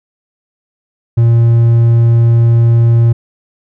triangle tone, 116.54 Hz, A#2, in tune, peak -3 dBFS, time 1.17-3.13 s, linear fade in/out 10 ms, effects none

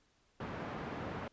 pink band-pass noise, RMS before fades -42 dBFS, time 0.4-1.28 s, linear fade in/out 5 ms, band 110 to 1600 Hz, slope 12 dB/octave, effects pink hiss -72 dBFS RMS until 1.32 s + resampled to 16000 Hz

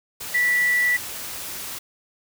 sine tone in noise, 1960 Hz, B6, 14 cents flat, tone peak -17 dBFS, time 0.34-0.97 s, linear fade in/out 10 ms, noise white, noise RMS -33 dBFS, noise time 0.2-1.79 s, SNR +13 dB, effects none

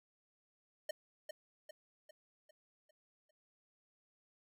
square tone with echo, 612 Hz, D#5, 29 cents flat, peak -37 dBFS, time 0.89-0.91 s, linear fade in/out 5 ms, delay 400 ms, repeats 6, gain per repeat -6 dB, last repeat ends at 3.31 s, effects none

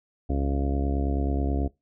harmonic tone, 69.3 Hz, C#2, in tune, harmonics 1 / 2 / 3 / 4 / 5 / 6 / 7 / 8 / 9 / 10, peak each -25 / -34 / -36 / -30 / -37 / -37 / -43 / -42 / -45 / -38 dBFS, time 0.29-1.68 s, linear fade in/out 10 ms, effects noise-tail reverb RT60 0.2 s tail -21 dB re dry

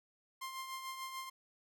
sawtooth tone with tremolo, 1054 Hz, C6, 12 cents sharp, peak -36 dBFS, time 0.41-1.3 s, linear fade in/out 10 ms, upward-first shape triangle, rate 6.8 Hz, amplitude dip 55%, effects none

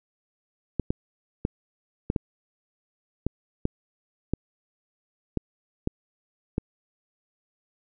clicks, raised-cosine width 3 ms, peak -11 dBFS, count 11, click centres 0.797 / 0.905 / 1.451 / 2.101 / 2.162 / 3.266 / 3.654 / 4.336 / 5.373 / 5.874 / 6.581 s, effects none

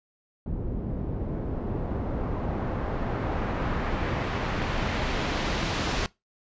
pink noise with low-pass filter sweep, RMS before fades -29 dBFS, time 0.46-6.06 s, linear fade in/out 0 ms, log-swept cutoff 290 to 5600 Hz, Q 0.72, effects noise-tail reverb RT60 0.2 s tail -21 dB re dry + resampled to 16000 Hz

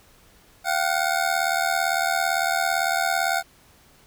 25% pulse ring-modulated tone, 730 Hz, F#5, 24 cents flat, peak -14 dBFS, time 0.64-3.43 s, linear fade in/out 50 ms, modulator 38.9 Hz, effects pink hiss -55 dBFS RMS until 4.06 s

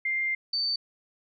sine tone pair in turn, 2102 / 4563 Hz, C7 / C#8, +7 / +49 cents, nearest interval octave + minor second, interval 1342 cents, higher second, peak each -25 dBFS, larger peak neither, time 0.05-0.35 / 0.53-0.76 s, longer first, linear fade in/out 5 ms, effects none

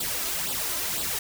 white noise with flanger, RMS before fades -29 dBFS, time 0-1.19 s, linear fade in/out 5 ms, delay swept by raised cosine 0.23 to 3.13 ms, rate 2 Hz, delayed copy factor +0.7, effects none

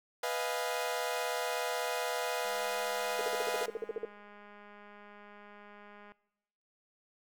sawtooth chord, F half-diminished seventh, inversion second, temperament equal, 493.9 / 622.3 / 698.5 / 830.6 Hz, Cb5 / Eb5 / F5 / Ab5, 0 / 0 / 0 / 0 cents, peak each -32 / -35 / -34 / -37 dBFS, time 0.23-3.66 s, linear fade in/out 5 ms
click train, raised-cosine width 0.5 ms, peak -39 dBFS, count 757, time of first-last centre 2.45-6.12 s, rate 206 Hz
sine tone bursts, 447.5 Hz, A4, 29 cents sharp, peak -31 dBFS, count 13, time 3.19-4.051 s, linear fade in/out 2 ms, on 21 ms, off 49 ms
effects noise-tail reverb RT60 1.0 s tail -21 dB re dry

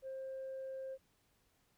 sine tone, 530 Hz, C5, 22 cents sharp, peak -40 dBFS, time 0.02-0.98 s, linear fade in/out 50 ms, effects tanh soft clip ceiling -39 dBFS + pink hiss -75 dBFS RMS until 1.77 s

